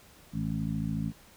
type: harmonic tone with a mistuned harmonic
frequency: 53.9 Hz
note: A1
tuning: 35 cents flat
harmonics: 1 / 2 / 3 / 4 / 5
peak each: -40 / -38 / -32 / -34 / -38 dBFS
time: 0.32-1.13 s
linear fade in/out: 50 ms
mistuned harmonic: 5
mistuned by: +35 cents
effects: pink hiss -56 dBFS RMS until 1.36 s